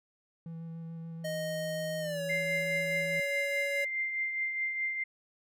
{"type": "tone with vibrato", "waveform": "triangle", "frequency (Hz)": 164.81, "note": "E3", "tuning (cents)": 0, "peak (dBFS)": -37, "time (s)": [0.46, 3.2], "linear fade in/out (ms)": 2, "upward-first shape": "square", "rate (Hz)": 6.9, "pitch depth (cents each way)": 9}
{"type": "tone with pitch glide", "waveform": "square", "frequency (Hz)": [621, 562.9], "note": ["D#5", "C#5"], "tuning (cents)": [-3, 26], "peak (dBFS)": -34, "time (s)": [1.24, 3.85], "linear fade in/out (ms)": 10, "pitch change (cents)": -171, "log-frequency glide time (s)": [2, 2.22]}
{"type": "tone with tremolo", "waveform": "sine", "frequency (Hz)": 2093, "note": "C7", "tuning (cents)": 0, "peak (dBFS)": -28, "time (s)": [2.29, 5.04], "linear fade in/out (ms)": 10, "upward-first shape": "triangle", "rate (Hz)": 4.8, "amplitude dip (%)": 50}
{"effects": []}